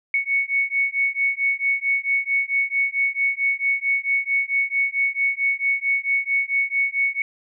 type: beating tone pair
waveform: sine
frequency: 2216 / 2220.5 Hz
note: C#7 / C#7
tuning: -1 / +2 cents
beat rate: 4.5 Hz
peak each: -22 / -22 dBFS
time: 0.14-7.22 s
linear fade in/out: 2 ms
effects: none